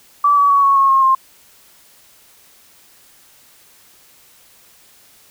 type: tone with pitch steps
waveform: sine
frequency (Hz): 1156 / 1139.4 / 1123.1 / 1107 / 1091.1 / 1075.5 / 1060.1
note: D6 / C#6 / C#6 / C#6 / C#6 / C6 / C6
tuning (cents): -28 / +47 / +22 / -3 / -28 / +47 / +22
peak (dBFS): -9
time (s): 0.24-1.15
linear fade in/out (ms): 5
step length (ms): 130
effects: white hiss -49 dBFS RMS until 5.3 s